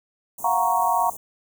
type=band-stop noise; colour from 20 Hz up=white; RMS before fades=-37 dBFS; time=0.38-1.17 s; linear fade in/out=5 ms; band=1100 to 6200 Hz; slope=96 dB/octave
type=chord; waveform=sine; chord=Gb major seventh; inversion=third; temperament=equal; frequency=698.5 / 740 / 932.3 / 1108.7 Hz; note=F5 / Gb5 / Bb5 / Db6; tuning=0 / 0 / 0 / 0 cents; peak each=-25 / -25 / -21 / -25 dBFS; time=0.44-1.1 s; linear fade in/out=5 ms
effects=none